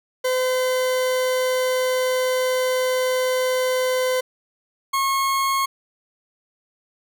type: tone pair in turn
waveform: 40% pulse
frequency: 511 / 1087.2 Hz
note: C5 / C#6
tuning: -41 / -34 cents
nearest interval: octave + minor second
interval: 1307 cents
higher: second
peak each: -18 dBFS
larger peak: neither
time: 0.24-4.21 / 4.93-5.66 s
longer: first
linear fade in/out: 10 ms
effects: none